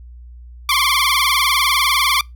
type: tone with vibrato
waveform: 15% pulse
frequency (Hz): 1108.7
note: C#6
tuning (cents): 0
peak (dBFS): -7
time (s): 0.69-2.21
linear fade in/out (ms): 2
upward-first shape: sine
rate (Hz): 20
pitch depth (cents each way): 120
effects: noise-tail reverb RT60 0.2 s tail -26 dB re dry + added 60 Hz sine -35 dBFS peak until 2.35 s